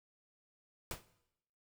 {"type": "noise with exponential decay", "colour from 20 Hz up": "pink", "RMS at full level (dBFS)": -37, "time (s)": [0.91, 1.05], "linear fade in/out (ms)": 1, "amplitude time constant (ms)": 29, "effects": ["noise-tail reverb RT60 0.8 s tail -17 dB re dry"]}